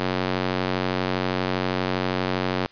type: tone with high-pass filter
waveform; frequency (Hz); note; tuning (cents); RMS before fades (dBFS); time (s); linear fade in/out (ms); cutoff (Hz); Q
square; 46.25; F#1; 0; -25; 0-2.66; 0; 210; 0.6
effects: white hiss -53 dBFS RMS until 2.71 s + resampled to 11025 Hz